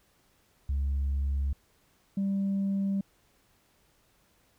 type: tone pair in turn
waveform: sine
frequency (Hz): 69.3 / 196.38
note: C#2 / G3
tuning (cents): 0 / +3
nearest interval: octave + tritone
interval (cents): 1803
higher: second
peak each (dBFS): -24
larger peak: neither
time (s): 0.69-1.53 / 2.17-3.01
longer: neither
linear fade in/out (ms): 5
effects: tanh soft clip ceiling -24 dBFS + pink hiss -67 dBFS RMS until 4.58 s